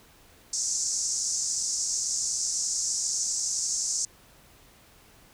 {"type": "band-pass noise", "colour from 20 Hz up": "pink", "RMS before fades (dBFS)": -29, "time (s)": [0.53, 4.05], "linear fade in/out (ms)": 2, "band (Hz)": [5600, 7700], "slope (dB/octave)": 48, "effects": ["pink hiss -56 dBFS RMS until 5.33 s"]}